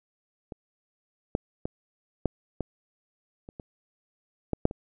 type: clicks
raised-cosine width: 2 ms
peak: -24 / -11 / -17 / -10 / -16 / -29 / -26 / -13 / -6 / -23 dBFS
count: 10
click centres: 0.522 / 1.351 / 1.655 / 2.257 / 2.607 / 3.489 / 3.598 / 4.533 / 4.654 / 4.711 s
effects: none